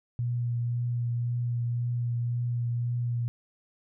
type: tone with vibrato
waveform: sine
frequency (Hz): 120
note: B2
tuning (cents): -49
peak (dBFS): -26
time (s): 0.19-3.28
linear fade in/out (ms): 0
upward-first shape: triangle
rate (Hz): 1.9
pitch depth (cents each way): 17
effects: none